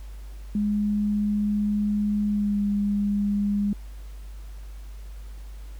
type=tone with pitch glide; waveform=sine; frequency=207.7 to 203.7 Hz; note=G#3 to G#3; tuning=0 to -33 cents; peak=-21 dBFS; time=0.55-3.73 s; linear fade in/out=2 ms; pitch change=-33 cents; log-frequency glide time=2.27-2.61 s; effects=added 50 Hz sine -36 dBFS peak until 5.79 s + pink hiss -55 dBFS RMS until 5.79 s